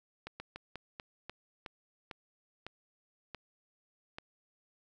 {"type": "slowing click train", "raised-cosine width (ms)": 0.3, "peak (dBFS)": -26, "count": 11, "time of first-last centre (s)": [0.27, 4.185], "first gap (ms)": 130, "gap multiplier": 1.23, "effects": []}